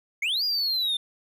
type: linear two-way sweep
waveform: triangle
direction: up then down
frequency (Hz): 2081 to 4914 to 3554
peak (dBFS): -22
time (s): 0.22-0.97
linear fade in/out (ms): 5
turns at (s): 0.44
effects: none